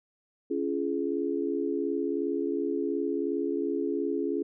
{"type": "tone cluster", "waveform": "sine", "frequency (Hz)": [278.7, 341.5, 420.6], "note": ["C#4", "F4", "G#4"], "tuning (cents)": [9, -39, 22], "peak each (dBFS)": -31, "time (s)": [0.5, 4.43], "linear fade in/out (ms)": 10, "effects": []}